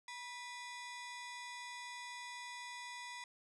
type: ring-modulated tone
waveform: sawtooth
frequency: 1476 Hz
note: F#6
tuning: 5 cents flat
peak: -39 dBFS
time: 0.08-3.24 s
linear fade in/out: 2 ms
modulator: 508 Hz
effects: resampled to 22050 Hz